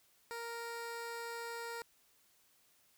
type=tone; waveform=15% pulse; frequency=466.2 Hz; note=A#4; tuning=in tune; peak=-35 dBFS; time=0.31-1.82 s; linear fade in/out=0 ms; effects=white hiss -70 dBFS RMS until 2.97 s